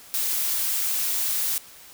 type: noise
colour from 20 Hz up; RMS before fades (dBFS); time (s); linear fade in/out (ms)
blue; -25; 0.14-1.58; 0
effects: white hiss -47 dBFS RMS until 1.93 s